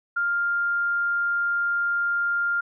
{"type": "tone", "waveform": "sine", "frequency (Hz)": 1400, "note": "F6", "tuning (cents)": 4, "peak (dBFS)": -21, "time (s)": [0.16, 2.61], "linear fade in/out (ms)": 10, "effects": []}